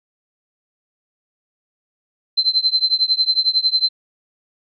sine tone with tremolo, 4089 Hz, C8, 41 cents flat, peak -10 dBFS, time 2.37-3.89 s, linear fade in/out 10 ms, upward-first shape triangle, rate 11 Hz, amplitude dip 100%, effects none

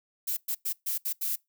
violet noise bursts at uneven times, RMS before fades -30 dBFS, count 6, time 0.27-0.37 / 0.48-0.55 / 0.65-0.73 / 0.86-0.98 / 1.05-1.13 / 1.21-1.36 s, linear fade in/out 10 ms, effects noise-tail reverb RT60 0.2 s tail -24 dB re dry

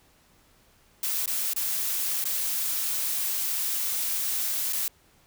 blue noise with dropouts, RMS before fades -28 dBFS, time 1.03-4.88 s, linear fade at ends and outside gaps 2 ms, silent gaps 1.259-1.276 / 1.535-1.562 / 2.242-2.253 / 4.726-4.73 s, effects pink hiss -61 dBFS RMS until 5.26 s

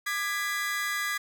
40% pulse chord, G# diminished, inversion second, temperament just, 1196.1 / 1661.2 / 1993.5 Hz, D6 / G#6 / B6, +31 / 0 / +16 cents, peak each -34 / -31 / -31 dBFS, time 0.06-1.18 s, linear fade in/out 10 ms, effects none

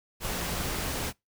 sine tone in noise, 174.61 Hz, F3, in tune, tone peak -40 dBFS, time 0.3-0.64 s, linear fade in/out 50 ms, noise pink, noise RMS -32 dBFS, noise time 0.2-1.13 s, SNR -11 dB, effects noise-tail reverb RT60 0.2 s tail -25 dB re dry

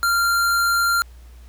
square tone, 1387 Hz, F6, 12 cents flat, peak -17 dBFS, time 0.03-1.02 s, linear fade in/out 0 ms, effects added 60 Hz sine -40 dBFS peak until 1.48 s + pink hiss -55 dBFS RMS until 1.48 s

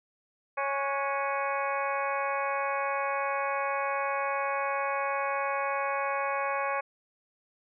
harmonic tone with a mistuned harmonic, 277.2 Hz, C#4, in tune, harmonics 2 / 3 / 4 / 5 / 6 / 7 / 8 / 9, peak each -33 / -34 / -32 / -41 / -38 / -45 / -38 / -41 dBFS, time 0.57-6.81 s, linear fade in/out 10 ms, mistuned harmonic 5, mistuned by +84 cents, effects none

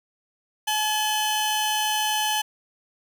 sawtooth tone pair together, 854 / 3043 Hz, G#5 / F#7, +48 / +48 cents, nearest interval octave + minor seventh, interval 2200 cents, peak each -20 / -23 dBFS, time 0.67-2.42 s, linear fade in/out 10 ms, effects none

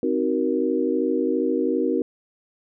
sine chord, C half-diminished seventh, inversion none, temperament just, 261.6 / 314 / 376.7 / 470.9 Hz, C4 / Eb4 / Gb4 / Bb4, 0 / +16 / +31 / +18 cents, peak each -25 dBFS, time 0.03-2.02 s, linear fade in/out 2 ms, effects none

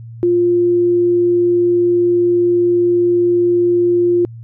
sine tone, 350 Hz, F4, 4 cents sharp, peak -10 dBFS, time 0.23-4.25 s, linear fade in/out 0 ms, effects added 115 Hz sine -30 dBFS peak until 4.43 s

